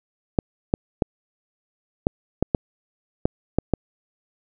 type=clicks; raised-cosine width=2 ms; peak=-4 dBFS; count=9; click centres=0.388 / 0.739 / 1.022 / 2.069 / 2.426 / 2.548 / 3.255 / 3.586 / 3.737 s; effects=none